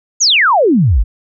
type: exponential sweep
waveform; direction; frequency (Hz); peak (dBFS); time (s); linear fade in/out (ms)
sine; down; 7050 to 42.16; -7; 0.2-1.04; 20
effects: none